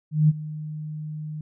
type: tone with ADSR envelope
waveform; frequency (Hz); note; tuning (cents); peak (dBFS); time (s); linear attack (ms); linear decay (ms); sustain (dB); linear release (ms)
sine; 153.3; D#3; -25; -12; 0.11-1.41; 180; 30; -18; 3
effects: none